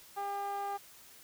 sawtooth tone with band-pass filter, 401.3 Hz, G4, 41 cents sharp, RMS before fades -37 dBFS, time 0.16-0.78 s, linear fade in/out 20 ms, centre 910 Hz, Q 5.2, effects white hiss -56 dBFS RMS until 1.23 s

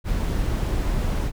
brown noise, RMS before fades -23 dBFS, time 0.04-1.32 s, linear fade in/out 50 ms, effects none

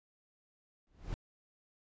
brown noise with exponential growth, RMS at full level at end -35 dBFS, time 0.87-1.14 s, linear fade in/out 0 ms, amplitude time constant 57 ms, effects resampled to 16000 Hz

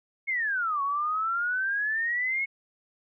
sine exponential two-way sweep, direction down then up, 2200 to 1100 to 2200 Hz, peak -25 dBFS, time 0.27-2.46 s, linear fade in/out 20 ms, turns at 0.82 s, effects none

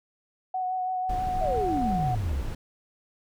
sine tone with vibrato, 741 Hz, F#5, 2 cents sharp, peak -26 dBFS, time 0.54-2.15 s, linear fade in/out 5 ms, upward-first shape sine, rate 6.1 Hz, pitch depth 17 cents each way
brown noise, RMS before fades -33 dBFS, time 1.09-2.55 s, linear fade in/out 5 ms
sine exponential sweep, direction down, 675 to 61 Hz, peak -26 dBFS, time 1.41-2.41 s, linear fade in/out 5 ms
effects none

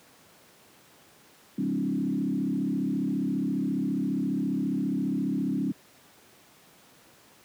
sine tone with frequency modulation, 233.1 Hz, A#3, in tune, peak -24 dBFS, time 1.58-5.72 s, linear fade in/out 5 ms, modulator 34.7 Hz, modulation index 2, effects pink hiss -56 dBFS RMS until 7.44 s + high-pass 150 Hz 12 dB/octave

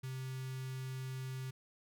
square tone with notch filter, 130.81 Hz, C3, in tune, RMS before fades -42 dBFS, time 0.03-1.51 s, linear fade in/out 10 ms, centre 620 Hz, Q 0.55, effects none

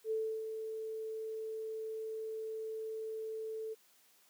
sine tone with ADSR envelope, 440.6 Hz, A4, 2 cents sharp, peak -31 dBFS, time 0.04-3.75 s, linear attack 71 ms, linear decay 310 ms, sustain -7 dB, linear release 25 ms, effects white hiss -67 dBFS RMS until 4.29 s + high-pass 200 Hz 12 dB/octave

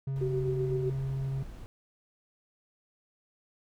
triangle tone with pitch glide, 135.5 to 134.49 Hz, C#3 to C3, -39 to +48 cents, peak -28 dBFS, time 0.07-1.43 s, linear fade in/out 5 ms, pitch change -13 cents, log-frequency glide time 0.78-0.96 s
brown noise, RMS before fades -44 dBFS, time 0.16-1.66 s, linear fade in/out 0 ms
sine tone with tremolo, 380 Hz, F#4, 46 cents sharp, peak -28 dBFS, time 0.21-0.9 s, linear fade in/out 5 ms, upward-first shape sine, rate 7.9 Hz, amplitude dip 45%
effects none

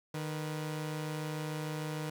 sawtooth tone pair together, 153.24 / 486.5 Hz, D#3 / B4, -26 / -26 cents, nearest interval octave + minor sixth, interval 2000 cents, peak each -32 / -40 dBFS, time 0.14-2.1 s, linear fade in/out 5 ms, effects none

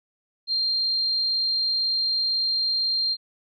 sine tone, 4186 Hz, C8, in tune, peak -21 dBFS, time 0.47-3.17 s, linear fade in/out 50 ms, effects none

